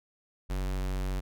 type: tone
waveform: square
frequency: 47 Hz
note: F#1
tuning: 28 cents sharp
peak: -30 dBFS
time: 0.49-1.21 s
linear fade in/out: 20 ms
effects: none